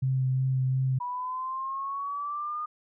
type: tone with vibrato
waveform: sine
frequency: 130.81 Hz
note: C3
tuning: in tune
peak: -23 dBFS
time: 0.02-0.99 s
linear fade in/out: 10 ms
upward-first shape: sine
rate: 2.8 Hz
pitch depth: 13 cents each way
type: exponential sweep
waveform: sine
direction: up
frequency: 974 to 1226 Hz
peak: -30 dBFS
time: 1-2.66 s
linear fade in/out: 10 ms
effects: none